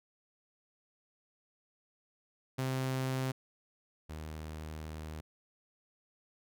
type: tone pair in turn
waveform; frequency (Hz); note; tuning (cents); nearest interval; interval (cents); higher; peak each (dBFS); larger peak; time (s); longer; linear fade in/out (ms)
sawtooth; 131 / 77.89; C3 / D#2; +2 / +2; major sixth; 900; first; -28 / -37; first; 2.58-3.32 / 4.09-5.21; second; 10
effects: none